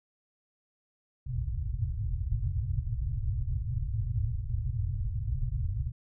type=low-pass noise; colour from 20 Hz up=white; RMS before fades=-31 dBFS; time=1.26-5.92 s; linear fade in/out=10 ms; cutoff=130 Hz; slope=96 dB/octave; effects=none